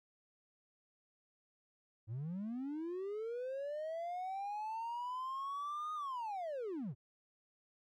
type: linear two-way sweep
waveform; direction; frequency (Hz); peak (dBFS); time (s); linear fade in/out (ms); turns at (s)
triangle; up then down; 102.3 to 1244.5 to 102.3; -36; 2.07-6.95; 50; 5.94
effects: tanh soft clip ceiling -33 dBFS